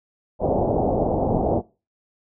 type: low-pass noise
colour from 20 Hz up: white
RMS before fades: -21 dBFS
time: 0.39-1.62 s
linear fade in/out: 50 ms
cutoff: 770 Hz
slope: 48 dB/octave
effects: noise-tail reverb RT60 0.3 s tail -21 dB re dry